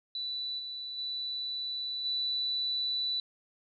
sine tone with level steps, 3969 Hz, B7, 8 cents sharp, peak -33 / -37 / -33 / -29 dBFS, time 0.15-3.2 s, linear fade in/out 2 ms, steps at 0.58 / 0.97 / 2.04 s, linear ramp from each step 20 ms, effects none

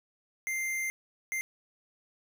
square tone bursts at uneven times, 2093 Hz, C7, in tune, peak -31 dBFS, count 2, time 0.47-0.9 / 1.32-1.41 s, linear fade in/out 0 ms, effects none

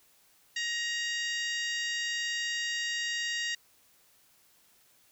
harmonic tone, 941 Hz, A#5, 16 cents sharp, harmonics 2 / 3 / 4 / 5 / 6 / 7 / 8, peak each -33 / -37 / -39 / -41 / -43 / -44 / -45 dBFS, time 0.56-3.55 s, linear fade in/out 5 ms, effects white hiss -64 dBFS RMS until 5.11 s

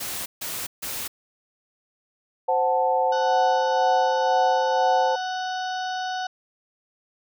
white noise bursts, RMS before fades -31 dBFS, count 3, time 0-1.08 s, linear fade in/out 10 ms, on 260 ms, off 150 ms
sine chord, F# diminished, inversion second, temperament equal with one note detuned, 521.4 / 740 / 880 Hz, C5 / F#5 / A5, -6 / 0 / 0 cents, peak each -23 dBFS, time 2.48-5.16 s, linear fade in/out 10 ms
harmonic tone, 742 Hz, F#5, 5 cents sharp, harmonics 1 / 2 / 4 / 5 / 6 / 7 / 8, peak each -27 / -33 / -39 / -41 / -43 / -44 / -45 dBFS, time 3.12-6.27 s, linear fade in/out 5 ms
effects none

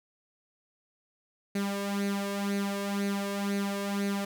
sawtooth tone with flanger, 200 Hz, G3, 35 cents sharp, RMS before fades -31 dBFS, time 1.55-4.25 s, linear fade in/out 5 ms, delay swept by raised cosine 0.46 to 1.86 ms, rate 2 Hz, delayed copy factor +0.65, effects none

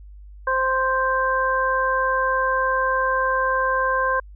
harmonic tone, 523.3 Hz, C5, in tune, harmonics 1 / 2 / 3, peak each -24 / -21 / -23 dBFS, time 0.47-4.2 s, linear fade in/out 5 ms, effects added 50 Hz sine -39 dBFS peak until 4.35 s

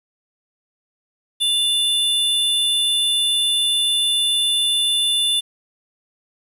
square tone pair together, 2839 / 3513 Hz, F7 / A7, +28 / -3 cents, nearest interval major third, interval 369 cents, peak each -28 / -17 dBFS, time 1.4-5.41 s, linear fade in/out 20 ms, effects resampled to 32000 Hz + 8-bit

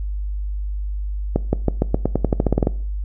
accelerating click train, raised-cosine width 2 ms, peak -3 dBFS, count 15, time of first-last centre 1.36-2.671 s, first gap 170 ms, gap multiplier 0.9, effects noise-tail reverb RT60 0.5 s tail -20 dB re dry + added 50 Hz sine -22 dBFS peak until 3.04 s

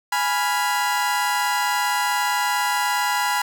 30% pulse chord, F diminished, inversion first, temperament equal, 830.6 / 987.8 / 1396.9 Hz, Ab5 / Cb6 / F6, 0 / 0 / 0 cents, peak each -21 / -20 / -25 dBFS, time 0.12-3.42 s, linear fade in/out 5 ms, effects none

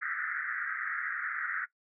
pink band-pass noise, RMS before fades -35 dBFS, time 0.01-1.66 s, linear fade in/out 20 ms, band 1300 to 2000 Hz, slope 96 dB/octave, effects noise-tail reverb RT60 0.1 s tail -18 dB re dry

